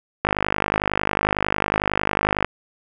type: click train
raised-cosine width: 0.5 ms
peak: -3 dBFS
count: 113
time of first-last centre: 0.25-2.446 s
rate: 51 Hz
effects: none